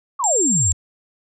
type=exponential sweep; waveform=sine; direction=down; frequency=1196 to 71 Hz; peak=-19 dBFS; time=0.19-0.73 s; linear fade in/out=10 ms
type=tone; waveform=sine; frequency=7420 Hz; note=A#8; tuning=9 cents flat; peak=-16 dBFS; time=0.24-0.72 s; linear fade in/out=0 ms
effects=none